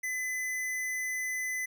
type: tone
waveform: square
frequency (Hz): 2015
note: B6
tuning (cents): +34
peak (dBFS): -32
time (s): 0.03-1.66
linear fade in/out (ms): 10
effects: none